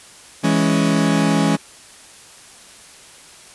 40% pulse chord, C# minor, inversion first, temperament equal, 164.81 / 207.7 / 277.2 Hz, E3 / G#3 / C#4, 0 / 0 / 0 cents, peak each -18 dBFS, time 0.43-1.57 s, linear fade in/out 20 ms, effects white hiss -43 dBFS RMS until 3.54 s + resampled to 24000 Hz

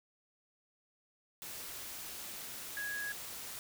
sine tone in noise, 1661.2 Hz, G#6, in tune, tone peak -37 dBFS, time 2.77-3.12 s, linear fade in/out 0 ms, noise white, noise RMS -45 dBFS, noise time 1.42-3.59 s, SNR +5 dB, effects none

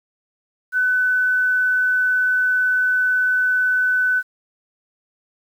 sine tone, 1503 Hz, F#6, 27 cents sharp, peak -15 dBFS, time 0.72-4.23 s, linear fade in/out 50 ms, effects 8-bit

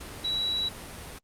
sine tone in noise, 3907 Hz, B7, 19 cents flat, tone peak -26 dBFS, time 0.24-0.69 s, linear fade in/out 10 ms, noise pink, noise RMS -41 dBFS, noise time 0-1.19 s, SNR +12 dB, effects low-pass 12000 Hz 12 dB/octave + Opus 48 kbps

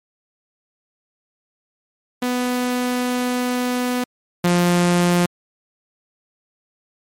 sawtooth tone pair in turn, 248.2 / 175.63 Hz, B3 / F3, +9 / +10 cents, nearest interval tritone, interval 599 cents, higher first, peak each -15 / -10 dBFS, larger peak second, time 2.22-4.04 / 4.44-5.26 s, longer first, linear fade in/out 5 ms, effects MP3 64 kbps

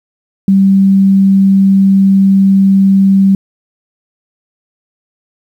sine tone, 194.3 Hz, G3, 15 cents flat, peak -4 dBFS, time 0.48-3.35 s, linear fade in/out 2 ms, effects 7-bit

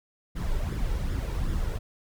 brown noise with flanger, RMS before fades -28 dBFS, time 0.35-1.79 s, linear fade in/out 20 ms, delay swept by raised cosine 0.56 to 2.16 ms, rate 2.6 Hz, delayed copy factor +0.55, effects none

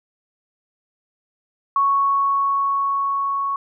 sine tone with level ramp, 1108.7 Hz, C#6, in tune, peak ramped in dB -14 to -20 dBFS, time 1.76-3.56 s, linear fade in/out 2 ms, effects none

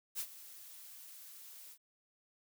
blue noise with ADSR envelope, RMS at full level -37 dBFS, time 0.15-1.78 s, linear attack 41 ms, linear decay 69 ms, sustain -16 dB, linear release 67 ms, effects none

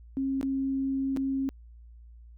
sine tone with dropouts, 269.5 Hz, C#4, 49 cents flat, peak -26 dBFS, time 0.17-1.49 s, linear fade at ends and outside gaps 0 ms, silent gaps 0.412-0.429 / 1.164-1.171 s, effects added 58 Hz sine -47 dBFS peak until 2.37 s

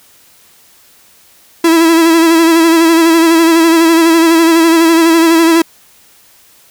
45% pulse tone with vibrato, 329.6 Hz, E4, in tune, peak -5 dBFS, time 1.64-5.62 s, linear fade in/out 5 ms, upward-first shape sine, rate 12 Hz, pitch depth 41 cents each way, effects white hiss -45 dBFS RMS until 6.7 s

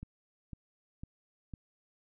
click train, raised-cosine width 5 ms, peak -30 dBFS, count 4, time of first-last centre 0.03-1.538 s, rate 1.99 Hz, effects none

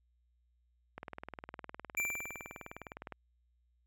click train, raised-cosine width 0.5 ms, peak -28 dBFS, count 43, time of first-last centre 0.98-3.123 s, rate 19.6 Hz
square tone with exponential decay, 2349 Hz, D7, in tune, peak -31 dBFS, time 1.97-2.94 s, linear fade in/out 5 ms, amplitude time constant 210 ms
effects added 60 Hz sine -70 dBFS peak until 3.86 s

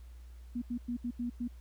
sine tone bursts at uneven times, 240.6 Hz, B3, 45 cents flat, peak -32 dBFS, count 6, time 0.55-0.62 / 0.7-0.78 / 0.88-0.97 / 1.04-1.11 / 1.19-1.3 / 1.4-1.48 s, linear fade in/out 10 ms, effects added 60 Hz sine -47 dBFS peak until 1.6 s + pink hiss -67 dBFS RMS until 1.6 s

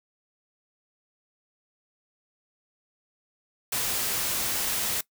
white noise, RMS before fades -28 dBFS, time 3.72-5.01 s, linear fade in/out 5 ms, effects noise-tail reverb RT60 0.1 s tail -21 dB re dry

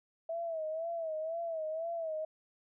sine tone with vibrato, 650 Hz, E5, 24 cents flat, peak -34 dBFS, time 0.29-2.25 s, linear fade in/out 5 ms, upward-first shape sine, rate 2 Hz, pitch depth 76 cents each way, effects none

